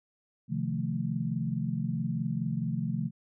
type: chord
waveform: sine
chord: F dominant seventh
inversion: second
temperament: equal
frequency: 130.81 / 155.56 / 174.61 / 220 Hz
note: C3 / Eb3 / F3 / A3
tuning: 0 / 0 / 0 / 0 cents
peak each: -34 dBFS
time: 0.48-3.11 s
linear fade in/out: 50 ms
effects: none